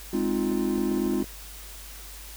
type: chord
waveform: triangle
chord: F minor seventh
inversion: first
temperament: equal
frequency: 207.7 / 261.6 / 311.1 / 349.2 Hz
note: Ab3 / C4 / Eb4 / F4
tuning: 0 / 0 / 0 / 0 cents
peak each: -27 / -27 / -28 / -26 dBFS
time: 0.13-1.23 s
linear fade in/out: 5 ms
type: clicks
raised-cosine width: 2 ms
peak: -26 dBFS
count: 7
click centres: 0.515 / 0.782 / 0.916 / 0.976 / 1.064 / 1.136 / 1.242 s
effects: added 50 Hz sine -43 dBFS peak until 2.36 s + white hiss -44 dBFS RMS until 2.36 s